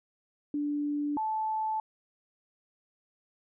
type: tone pair in turn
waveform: sine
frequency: 292.3 / 872.4 Hz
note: D4 / A5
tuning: -8 / -15 cents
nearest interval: octave + perfect fifth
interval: 1893 cents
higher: second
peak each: -28 dBFS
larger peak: neither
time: 0.54-1.17 / 1.17-1.8 s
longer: neither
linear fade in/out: 2 ms
effects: none